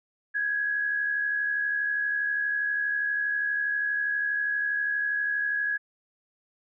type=tone pair together; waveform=sine; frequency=1602 / 1674.4 Hz; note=G6 / G#6; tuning=+37 / +14 cents; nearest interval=minor second; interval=77 cents; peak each=-35 / -25 dBFS; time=0.34-5.78 s; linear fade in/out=20 ms; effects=none